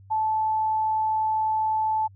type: tone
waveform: sine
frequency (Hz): 872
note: A5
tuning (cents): -16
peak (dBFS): -21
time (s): 0.1-2.08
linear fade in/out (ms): 20
effects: added 97 Hz sine -47 dBFS peak until 2.15 s